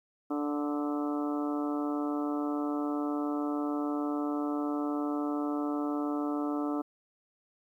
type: harmonic tone with a mistuned harmonic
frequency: 146.83 Hz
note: D3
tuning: in tune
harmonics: 2 / 3 / 4 / 5 / 6 / 7 / 8 / 9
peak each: -30 / -40 / -41 / -41 / -46 / -46 / -44 / -43 dBFS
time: 0.3-6.82 s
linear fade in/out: 10 ms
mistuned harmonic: 9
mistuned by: -17 cents
effects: 11-bit